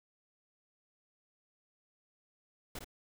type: noise with echo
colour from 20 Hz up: pink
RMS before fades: -42 dBFS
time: 2.75-2.79 s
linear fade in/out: 5 ms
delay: 55 ms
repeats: 1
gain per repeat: -5 dB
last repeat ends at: 2.845 s
effects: none